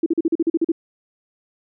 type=tone bursts; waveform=sine; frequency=329.6 Hz; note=E4; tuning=in tune; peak=-14 dBFS; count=10; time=0.03-0.719 s; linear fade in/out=5 ms; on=32 ms; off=41 ms; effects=none